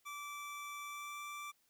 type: tone with pitch glide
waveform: 25% pulse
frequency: 1163 to 1171.1 Hz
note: D6 to D6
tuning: -17 to -5 cents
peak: -40 dBFS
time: 0.05-1.52 s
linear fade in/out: 20 ms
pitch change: +12 cents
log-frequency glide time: 0.83-1.22 s
effects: white hiss -75 dBFS RMS until 1.69 s